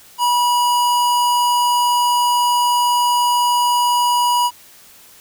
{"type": "tone", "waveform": "square", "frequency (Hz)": 971, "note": "B5", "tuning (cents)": -30, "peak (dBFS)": -14, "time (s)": [0.18, 4.51], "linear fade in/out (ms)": 50, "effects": ["white hiss -45 dBFS RMS until 5.2 s"]}